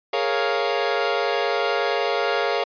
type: chord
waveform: sawtooth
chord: Bb minor seventh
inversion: third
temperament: equal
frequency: 415.3 / 466.2 / 554.4 / 698.5 Hz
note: Ab4 / Bb4 / Db5 / F5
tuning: 0 / 0 / 0 / 0 cents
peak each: -22 dBFS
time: 0.13-2.64 s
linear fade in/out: 5 ms
effects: resampled to 11025 Hz